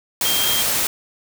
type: tone in noise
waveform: sine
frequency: 3200 Hz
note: G7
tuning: 35 cents sharp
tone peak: -21 dBFS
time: 0.25-0.62 s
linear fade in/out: 2 ms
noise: white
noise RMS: -20 dBFS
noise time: 0.21-0.87 s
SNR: -4 dB
effects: none